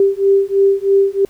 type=beating tone pair; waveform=sine; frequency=392 / 395.1 Hz; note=G4 / G4; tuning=0 / +14 cents; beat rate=3.1 Hz; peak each=-13 dBFS; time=0-1.25 s; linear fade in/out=2 ms; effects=pink hiss -50 dBFS RMS until 1.29 s